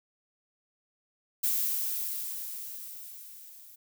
violet noise with level ramp, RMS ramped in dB -27 to -52 dBFS, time 1.43-3.76 s, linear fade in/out 10 ms, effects none

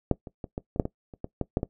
clicks, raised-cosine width 2 ms, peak -7 / -25 / -21 / -17 / -22 / -6 / -16 / -29 / -19 / -13 / -9 / -14 dBFS, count 12, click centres 0.113 / 0.272 / 0.442 / 0.579 / 0.761 / 0.798 / 0.854 / 1.138 / 1.244 / 1.413 / 1.571 / 1.631 s, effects noise-tail reverb RT60 0.1 s tail -19 dB re dry

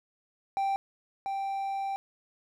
triangle tone pair in turn, 784 / 784 Hz, G5 / G5, 0 / 0 cents, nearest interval unison, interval 0 cents, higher neither, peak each -24 / -28 dBFS, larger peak first, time 0.57-0.76 / 1.26-1.96 s, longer second, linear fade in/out 0 ms, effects none

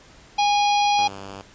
harmonic tone, 821 Hz, G#5, 20 cents flat, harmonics 1 / 3 / 4 / 5 / 6 / 7, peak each -17 / -27 / -29 / -31 / -33 / -34 dBFS, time 0.38-1.08 s, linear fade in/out 10 ms
5% pulse tone, 98 Hz, G2, in tune, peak -24 dBFS, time 0.98-1.42 s, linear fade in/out 5 ms
effects pink hiss -49 dBFS RMS until 1.54 s + resampled to 16000 Hz

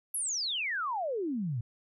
sine exponential sweep, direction down, 11610 to 108.5 Hz, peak -30 dBFS, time 0.14-1.61 s, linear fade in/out 5 ms, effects none

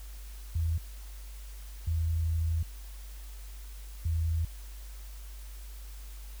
sine tone bursts at uneven times, 81.8 Hz, E2, 13 cents flat, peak -26 dBFS, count 3, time 0.55-0.78 / 1.87-2.63 / 4.05-4.45 s, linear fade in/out 5 ms, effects added 50 Hz sine -41 dBFS peak until 6.4 s + white hiss -54 dBFS RMS until 6.4 s

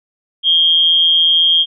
sine tone with amplitude modulation, 3231 Hz, G#7, 48 cents flat, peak -6 dBFS, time 0.43-1.66 s, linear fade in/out 50 ms, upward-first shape sine, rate 168 Hz, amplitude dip 55%, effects none

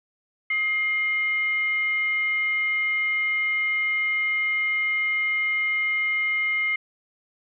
sine tone with frequency modulation, 2120 Hz, C7, 22 cents sharp, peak -21 dBFS, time 0.5-6.76 s, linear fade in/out 5 ms, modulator 853 Hz, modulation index 0.28, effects none

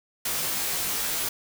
white noise with comb filter, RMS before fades -28 dBFS, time 0.25-1.29 s, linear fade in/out 5 ms, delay 16 ms, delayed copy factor -1, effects none

